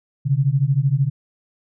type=beating tone pair; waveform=sine; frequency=131.2 / 144.2 Hz; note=C3 / D3; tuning=+5 / -31 cents; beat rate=13 Hz; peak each=-18 dBFS; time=0.25-1.1 s; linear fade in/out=20 ms; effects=none